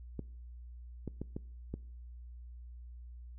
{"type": "clicks", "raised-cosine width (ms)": 3, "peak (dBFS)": -25, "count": 5, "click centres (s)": [0.193, 1.077, 1.216, 1.365, 1.74], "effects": ["noise-tail reverb RT60 0.6 s tail -23 dB re dry", "added 60 Hz sine -46 dBFS peak until 3.38 s"]}